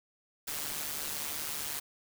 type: noise with amplitude modulation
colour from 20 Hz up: white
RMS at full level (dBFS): -34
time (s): 0.47-1.8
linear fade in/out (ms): 10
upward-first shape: sine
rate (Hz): 148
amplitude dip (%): 65
effects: none